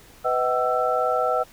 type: tone cluster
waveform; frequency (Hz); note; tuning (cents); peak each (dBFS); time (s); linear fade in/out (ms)
sine; 499.5 / 632 / 755 / 1330; B4 / D#5 / F#5 / E6; +20 / +27 / +35 / +15; -25; 0.24-1.44; 20
effects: pink hiss -50 dBFS RMS until 1.52 s